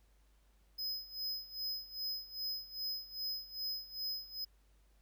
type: tone with tremolo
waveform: square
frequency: 5060 Hz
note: D#8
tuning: 28 cents sharp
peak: -36 dBFS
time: 0.78-4.45 s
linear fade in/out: 10 ms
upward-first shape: sine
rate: 2.5 Hz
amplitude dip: 85%
effects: added 50 Hz sine -65 dBFS peak until 5.01 s + pink hiss -75 dBFS RMS until 5.01 s